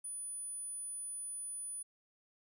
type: tone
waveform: sine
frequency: 9900 Hz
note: D#9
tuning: 10 cents flat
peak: -40 dBFS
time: 0.04-1.83 s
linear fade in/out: 10 ms
effects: none